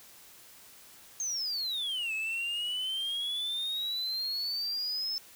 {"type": "exponential two-way sweep", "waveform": "sine", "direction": "down then up", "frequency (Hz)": [6480, 2572, 5280], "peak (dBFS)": -28, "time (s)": [1.2, 5.18], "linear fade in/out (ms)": 0, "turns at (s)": 2.13, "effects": ["tanh soft clip ceiling -30 dBFS", "white hiss -54 dBFS RMS until 5.35 s"]}